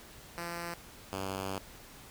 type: tone pair in turn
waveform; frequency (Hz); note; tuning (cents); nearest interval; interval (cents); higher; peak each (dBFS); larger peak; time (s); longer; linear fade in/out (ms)
5% pulse; 171.2 / 96.08; F3 / G2; -34 / -34; minor seventh; 1000; first; -26 / -24; second; 0.38-0.74 / 1.13-1.58; second; 0
effects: pink hiss -52 dBFS RMS until 2.1 s